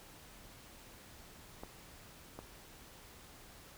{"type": "clicks", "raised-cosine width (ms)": 1, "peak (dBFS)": -30, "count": 2, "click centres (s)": [1.635, 2.39], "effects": ["pink hiss -56 dBFS RMS until 3.77 s"]}